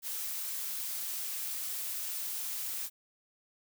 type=noise; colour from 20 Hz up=blue; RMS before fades=-37 dBFS; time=0.02-2.9 s; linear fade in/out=50 ms; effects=none